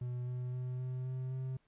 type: tone with pitch steps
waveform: triangle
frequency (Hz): 123.47 / 124.83 / 126.21 / 127.6 / 129.01 / 130.43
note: B2 / B2 / B2 / C3 / C3 / C3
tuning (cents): 0 / +19 / +38 / -43 / -24 / -5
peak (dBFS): -34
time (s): 0.01-1.57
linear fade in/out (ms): 5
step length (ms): 260
effects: pink hiss -75 dBFS RMS until 1.67 s + resampled to 8000 Hz